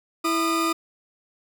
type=tone pair together; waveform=40% pulse; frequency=329.6 / 1220.9 Hz; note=E4 / D#6; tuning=0 / -33 cents; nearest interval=octave + major seventh; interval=2267 cents; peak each=-23 dBFS; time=0.24-0.73 s; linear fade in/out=10 ms; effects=none